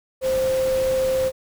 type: tone in noise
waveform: sine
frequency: 523.3 Hz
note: C5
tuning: in tune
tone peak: -18 dBFS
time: 0.21-1.32 s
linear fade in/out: 50 ms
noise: pink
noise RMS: -33 dBFS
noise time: 0.21-1.32 s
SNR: +12 dB
effects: none